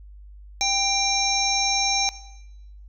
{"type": "harmonic tone", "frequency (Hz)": 790, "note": "G5", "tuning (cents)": 13, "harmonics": [1, 3, 5, 7, 8], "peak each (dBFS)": [-26, -26, -26, -26, -26], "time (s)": [0.61, 2.09], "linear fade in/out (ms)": 0, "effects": ["noise-tail reverb RT60 0.9 s tail -17 dB re dry", "added 50 Hz sine -41 dBFS peak until 2.88 s"]}